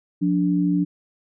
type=tone pair together; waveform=sine; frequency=177.71 / 290.8 Hz; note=F3 / D4; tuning=+30 / -17 cents; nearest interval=major sixth; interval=853 cents; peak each=-20 dBFS; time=0.21-0.85 s; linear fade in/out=20 ms; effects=none